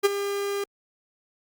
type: tone with ADSR envelope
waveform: 45% pulse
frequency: 401.8 Hz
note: G4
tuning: 43 cents sharp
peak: -14 dBFS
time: 0.03-0.64 s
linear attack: 23 ms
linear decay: 23 ms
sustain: -12 dB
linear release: 4 ms
effects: Opus 48 kbps